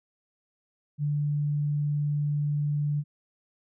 sine tone, 146.83 Hz, D3, in tune, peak -24 dBFS, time 0.98-3.04 s, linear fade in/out 50 ms, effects none

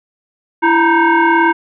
sine tone with frequency modulation, 295.3 Hz, D4, 10 cents sharp, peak -8 dBFS, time 0.62-1.53 s, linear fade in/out 20 ms, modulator 629 Hz, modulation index 2.3, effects none

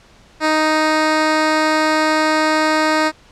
10% pulse tone, 311.1 Hz, D#4, in tune, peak -5 dBFS, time 0.4-3.12 s, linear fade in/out 50 ms, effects pink hiss -48 dBFS RMS until 3.31 s + low-pass 6000 Hz 12 dB/octave

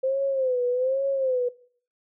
sine tone with vibrato, 519 Hz, C5, 14 cents flat, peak -21 dBFS, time 0.03-1.49 s, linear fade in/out 10 ms, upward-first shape sine, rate 1.2 Hz, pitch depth 99 cents each way, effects noise-tail reverb RT60 0.5 s tail -19 dB re dry

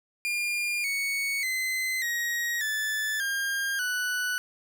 40% pulse tone with pitch steps, 2410 / 2223 / 2050 / 1890.8 / 1744 / 1608.5 / 1483.5 Hz, D7 / C#7 / C7 / A#6 / A6 / G6 / F#6, +44 / +4 / -36 / +24 / -16 / +44 / +4 cents, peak -26 dBFS, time 0.25-4.38 s, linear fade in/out 0 ms, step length 590 ms, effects none

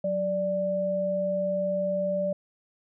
sine tone pair together, 185 / 587.3 Hz, F#3 / D5, 0 / 0 cents, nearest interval octave + minor sixth, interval 2000 cents, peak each -32 / -25 dBFS, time 0.04-2.33 s, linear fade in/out 5 ms, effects none

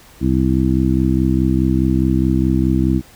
harmonic tone, 64.8 Hz, C2, 16 cents flat, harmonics 1 / 2 / 3 / 4 / 5, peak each -19 / -19 / -19 / -19 / -19 dBFS, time 0.2-3.02 s, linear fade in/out 50 ms, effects pink hiss -45 dBFS RMS until 3.15 s

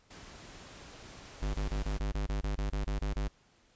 pink noise, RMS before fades -50 dBFS, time 0.1-1.99 s, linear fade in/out 10 ms
square tone bursts, 50.5 Hz, G#1, 48 cents flat, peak -31 dBFS, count 13, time 1.42-3.28 s, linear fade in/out 5 ms, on 120 ms, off 25 ms
effects pink hiss -66 dBFS RMS until 3.75 s + resampled to 16000 Hz

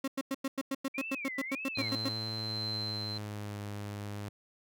35% pulse tone bursts, 270.3 Hz, C#4, 44 cents flat, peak -29 dBFS, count 16, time 0.04-2.088 s, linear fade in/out 5 ms, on 38 ms, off 96 ms
sine tone with vibrato, 2297 Hz, D7, 39 cents flat, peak -37 dBFS, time 0.94-1.89 s, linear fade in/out 10 ms, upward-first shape sine, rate 1.7 Hz, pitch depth 260 cents each way
sine tone with tremolo, 4096 Hz, C8, 38 cents flat, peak -34 dBFS, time 1.75-3.18 s, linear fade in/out 5 ms, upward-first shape sine, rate 1.3 Hz, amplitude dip 30%
sawtooth tone with pitch glide, 110 to 102.63 Hz, A2 to G#2, 0 to -20 cents, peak -34 dBFS, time 1.77-4.29 s, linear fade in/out 5 ms, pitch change -120 cents, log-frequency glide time 2.33-3.6 s
effects none

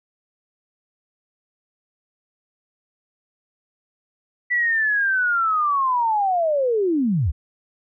sine linear sweep, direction down, 1975.5 to 58.4 Hz, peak -17 dBFS, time 4.5-7.32 s, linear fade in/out 20 ms, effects none

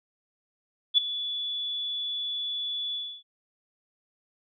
sine tone with ADSR envelope, 3437 Hz, A7, 41 cents flat, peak -14 dBFS, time 0.94-3.23 s, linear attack 38 ms, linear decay 8 ms, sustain -15 dB, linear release 290 ms, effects none

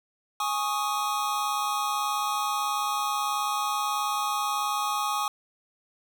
square chord, Ab suspended fourth, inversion none, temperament just, 830.6 / 1107.5 / 1245.9 Hz, Ab5 / Db6 / Eb6, 0 / -2 / +2 cents, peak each -31 dBFS, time 0.4-5.28 s, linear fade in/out 2 ms, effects none

